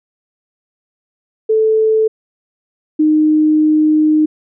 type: tone pair in turn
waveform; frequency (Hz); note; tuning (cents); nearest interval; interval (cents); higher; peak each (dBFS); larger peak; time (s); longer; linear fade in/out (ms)
sine; 438.3 / 307.7; A4 / D#4; -7 / -19; tritone; 612; first; -9 / -8; second; 1.49-2.08 / 2.99-4.26; second; 10
effects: none